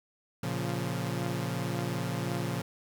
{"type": "chord", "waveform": "sawtooth", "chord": "Bb minor", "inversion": "none", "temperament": "equal with one note detuned", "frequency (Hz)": [115.8, 138.59, 174.61], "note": ["Bb2", "Db3", "F3"], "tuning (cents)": [-11, 0, 0], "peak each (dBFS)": -31, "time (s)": [0.43, 2.62], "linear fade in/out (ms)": 5, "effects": ["9-bit"]}